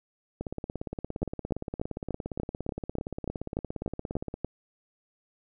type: two click trains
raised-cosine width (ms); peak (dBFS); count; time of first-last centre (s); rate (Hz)
2; -16 / -20; 12 / 69; 1.23-4.446 / 0.41-4.341; 3.42 / 17.3
effects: none